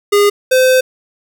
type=tone pair in turn; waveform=square; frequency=408.6 / 514.8 Hz; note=G#4 / C5; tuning=-28 / -28 cents; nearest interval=major third; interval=400 cents; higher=second; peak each=-8 dBFS; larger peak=neither; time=0.12-0.3 / 0.51-0.81 s; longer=second; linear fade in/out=10 ms; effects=none